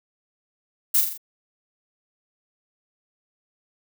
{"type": "noise with echo", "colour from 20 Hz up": "violet", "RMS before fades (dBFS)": -18, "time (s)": [0.94, 1.01], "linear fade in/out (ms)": 10, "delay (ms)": 42, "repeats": 4, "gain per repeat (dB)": -5, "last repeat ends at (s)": 1.178, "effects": []}